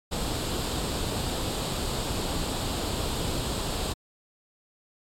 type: noise with comb filter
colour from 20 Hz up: pink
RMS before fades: -29 dBFS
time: 0.11-3.94 s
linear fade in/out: 20 ms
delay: 0.25 ms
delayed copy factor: +0.55
effects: low-pass 10000 Hz 12 dB/octave + MP3 96 kbps